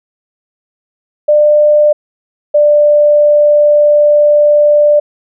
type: tone pair in turn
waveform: sine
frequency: 597 / 591.5 Hz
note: D5 / D5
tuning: +28 / +12 cents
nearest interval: unison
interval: 16 cents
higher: first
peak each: -4 dBFS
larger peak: neither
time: 1.28-1.93 / 2.54-5 s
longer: second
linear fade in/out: 10 ms
effects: none